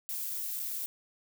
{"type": "noise with dropouts", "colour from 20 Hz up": "violet", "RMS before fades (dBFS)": -36, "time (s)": [0.09, 0.86], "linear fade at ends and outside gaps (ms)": 0, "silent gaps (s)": [[0.296, 0.3], [0.595, 0.599]], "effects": []}